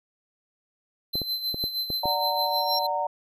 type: tone with tremolo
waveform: square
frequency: 4071 Hz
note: C8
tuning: 48 cents flat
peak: -25 dBFS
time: 1.13-2.87 s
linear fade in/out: 10 ms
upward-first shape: sine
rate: 6.4 Hz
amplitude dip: 65%
type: clicks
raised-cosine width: 2 ms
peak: -19 dBFS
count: 6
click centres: 1.155 / 1.217 / 1.544 / 1.64 / 1.903 / 2.056 s
type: chord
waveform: sine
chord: D augmented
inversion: none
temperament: equal with one note detuned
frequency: 587.3 / 740 / 922.2 Hz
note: D5 / F#5 / A#5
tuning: 0 / 0 / -19 cents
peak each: -30 / -29 / -27 dBFS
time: 2.03-3.07 s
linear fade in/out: 5 ms
type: tone with exponential growth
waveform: sine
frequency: 5530 Hz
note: F8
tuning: 18 cents flat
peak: -24 dBFS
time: 2.45-2.79 s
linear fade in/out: 5 ms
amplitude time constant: 72 ms
effects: none